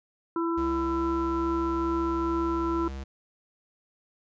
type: harmonic tone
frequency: 334.2 Hz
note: E4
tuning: 24 cents sharp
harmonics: 1 / 3 / 4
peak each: -26 / -33 / -34 dBFS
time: 0.36-2.88 s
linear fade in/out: 2 ms
type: tone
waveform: square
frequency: 67.3 Hz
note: C2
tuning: 49 cents sharp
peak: -35 dBFS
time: 0.57-3.04 s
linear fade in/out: 10 ms
effects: resampled to 16000 Hz